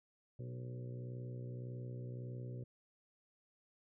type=harmonic tone with a mistuned harmonic; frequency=61.74 Hz; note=B1; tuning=in tune; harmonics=2 / 3 / 4 / 5 / 6 / 7 / 8 / 9; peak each=-43 / -57 / -56 / -60 / -55 / -61 / -58 / -61 dBFS; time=0.39-2.64 s; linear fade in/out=5 ms; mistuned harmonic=7; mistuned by=-16 cents; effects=none